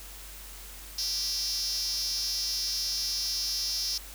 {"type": "tone with high-pass filter", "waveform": "5% pulse", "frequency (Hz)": 392, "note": "G4", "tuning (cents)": 0, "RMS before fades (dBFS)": -31, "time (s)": [0.98, 3.98], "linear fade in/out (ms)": 5, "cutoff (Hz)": 5300, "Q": 6.9, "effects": ["added 48 Hz sine -46 dBFS peak until 4.14 s", "white hiss -46 dBFS RMS until 4.14 s"]}